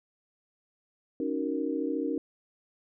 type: chord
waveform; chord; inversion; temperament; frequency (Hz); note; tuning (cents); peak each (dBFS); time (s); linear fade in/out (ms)
sine; D# minor seventh; third; equal with one note detuned; 277.2 / 311.1 / 373.6 / 466.2; C#4 / D#4 / F#4 / A#4; 0 / 0 / +17 / 0; -32 / -32 / -37 / -34; 1.2-2.18; 2
effects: none